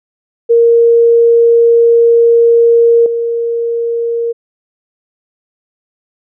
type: tone with level steps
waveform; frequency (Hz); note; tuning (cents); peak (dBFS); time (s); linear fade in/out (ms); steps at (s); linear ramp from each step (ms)
sine; 466.2; A#4; 0; -4 / -12; 0.49-4.33; 20; 3.06; 2
effects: none